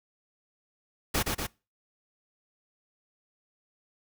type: noise with echo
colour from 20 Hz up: pink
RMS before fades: -27 dBFS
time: 1.14-1.23 s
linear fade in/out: 10 ms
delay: 120 ms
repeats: 2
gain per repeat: -3 dB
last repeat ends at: 1.47 s
effects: noise-tail reverb RT60 0.3 s tail -24 dB re dry